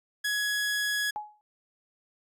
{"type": "tone", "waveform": "sawtooth", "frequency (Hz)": 1677, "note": "G#6", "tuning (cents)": 16, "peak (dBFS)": -23, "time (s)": [0.24, 1.11], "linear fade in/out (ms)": 10}
{"type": "tone with exponential decay", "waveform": "sine", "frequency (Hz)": 842, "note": "G#5", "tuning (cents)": 24, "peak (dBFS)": -28, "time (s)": [1.16, 1.41], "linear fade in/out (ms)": 0, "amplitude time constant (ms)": 53}
{"effects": ["resampled to 32000 Hz"]}